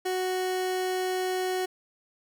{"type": "tone", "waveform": "30% pulse", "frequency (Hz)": 370, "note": "F#4", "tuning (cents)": 0, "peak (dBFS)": -24, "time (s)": [0.05, 1.66], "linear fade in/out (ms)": 10, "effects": []}